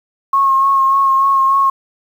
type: tone with vibrato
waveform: sine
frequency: 1085 Hz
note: C#6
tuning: 37 cents flat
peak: -9 dBFS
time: 0.33-1.7 s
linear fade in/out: 5 ms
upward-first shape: sine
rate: 3.4 Hz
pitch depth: 22 cents each way
effects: 7-bit